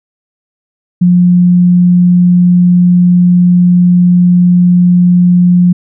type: tone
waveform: sine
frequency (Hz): 177.7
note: F3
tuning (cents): +30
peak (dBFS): -3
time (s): 1.01-5.73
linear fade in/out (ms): 10
effects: none